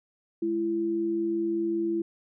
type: tone pair together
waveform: sine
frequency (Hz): 211 / 336.2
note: G#3 / E4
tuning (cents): +28 / +34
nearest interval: minor sixth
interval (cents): 806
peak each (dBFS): -35 / -25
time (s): 0.42-2.02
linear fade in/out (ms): 5
effects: none